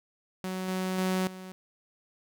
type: tone with level steps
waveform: sawtooth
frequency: 186.3 Hz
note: F#3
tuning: 12 cents sharp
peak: -28 / -25 / -22 / -37 dBFS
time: 0.44-1.52 s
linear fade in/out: 0 ms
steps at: 0.68 / 0.98 / 1.27 s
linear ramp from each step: 2 ms
effects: none